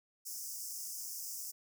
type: high-pass noise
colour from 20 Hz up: pink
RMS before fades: -43 dBFS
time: 0.25-1.52 s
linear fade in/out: 20 ms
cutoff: 5100 Hz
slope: 96 dB/octave
effects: none